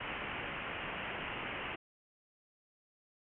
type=low-pass noise; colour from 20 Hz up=white; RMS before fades=-41 dBFS; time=0-1.76 s; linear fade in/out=10 ms; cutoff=3000 Hz; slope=96 dB/octave; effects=none